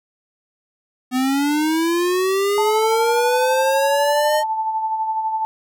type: linear sweep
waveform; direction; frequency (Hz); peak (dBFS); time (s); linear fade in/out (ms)
square; up; 250 to 618; -17; 1.11-4.44; 50
type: tone with tremolo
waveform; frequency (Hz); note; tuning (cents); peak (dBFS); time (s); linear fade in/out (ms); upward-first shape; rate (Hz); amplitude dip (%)
sine; 880; A5; 0; -17; 2.58-5.45; 0; sine; 12; 45
effects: none